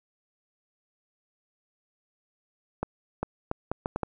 accelerating click train, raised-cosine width 1 ms, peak -14 dBFS, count 7, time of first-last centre 2.83-4.033 s, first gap 400 ms, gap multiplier 0.71, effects none

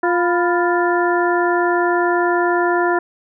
harmonic tone with a mistuned harmonic, 350.6 Hz, F4, 7 cents sharp, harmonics 1 / 2 / 3 / 4 / 5, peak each -17 / -20 / -22 / -23 / -24 dBFS, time 0.03-2.99 s, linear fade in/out 5 ms, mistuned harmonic 3, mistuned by -92 cents, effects none

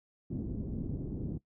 white low-pass noise, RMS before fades -37 dBFS, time 0.3-1.38 s, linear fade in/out 5 ms, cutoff 290 Hz, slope 24 dB/octave, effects noise-tail reverb RT60 0.1 s tail -18 dB re dry

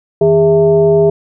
sine tone with frequency modulation, 408.1 Hz, G#4, 30 cents flat, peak -6 dBFS, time 0.21-1.1 s, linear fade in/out 5 ms, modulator 248 Hz, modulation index 0.76, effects none

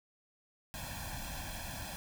pink noise with comb filter, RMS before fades -42 dBFS, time 0.74-1.96 s, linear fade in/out 0 ms, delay 1.2 ms, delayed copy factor +1, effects none

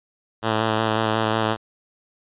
5% pulse tone with vibrato, 110.4 Hz, A2, 6 cents sharp, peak -8 dBFS, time 0.42-1.57 s, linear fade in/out 50 ms, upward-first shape square, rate 5.5 Hz, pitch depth 20 cents each way, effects resampled to 8000 Hz

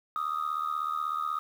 sine tone with amplitude modulation, 1244.5 Hz, D#6, in tune, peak -23 dBFS, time 0.16-1.39 s, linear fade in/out 0 ms, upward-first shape sine, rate 76.3 Hz, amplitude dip 90%, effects tanh soft clip ceiling -24 dBFS + 9-bit

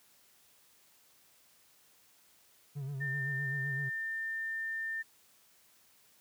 triangle tone with vibrato, 138.59 Hz, C#3, in tune, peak -34 dBFS, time 2.75-3.9 s, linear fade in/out 20 ms, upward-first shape sine, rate 7.8 Hz, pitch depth 79 cents each way
sine tone, 1800 Hz, A6, 39 cents sharp, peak -34 dBFS, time 3-5.03 s, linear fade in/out 20 ms
effects white hiss -65 dBFS RMS until 6.2 s + high-pass 60 Hz 12 dB/octave

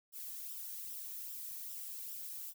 violet noise with flanger, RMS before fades -45 dBFS, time 0.12-2.54 s, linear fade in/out 50 ms, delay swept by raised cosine 0.45 to 1.45 ms, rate 2.5 Hz, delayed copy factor -0.5, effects none

